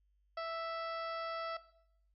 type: harmonic tone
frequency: 659.3 Hz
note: E5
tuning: in tune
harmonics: 1 / 2 / 3 / 4 / 5 / 6 / 7 / 8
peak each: -39 / -41 / -50 / -56 / -56 / -61 / -53 / -58 dBFS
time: 0.37-1.57 s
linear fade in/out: 5 ms
effects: noise-tail reverb RT60 0.7 s tail -17 dB re dry + added 50 Hz sine -70 dBFS peak until 2.14 s